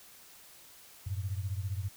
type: beating tone pair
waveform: sine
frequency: 92.5 / 107.5 Hz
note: F#2 / A2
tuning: 0 / -40 cents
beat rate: 15 Hz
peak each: -34 / -37 dBFS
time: 1.06-1.89 s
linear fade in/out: 10 ms
effects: white hiss -55 dBFS RMS until 1.96 s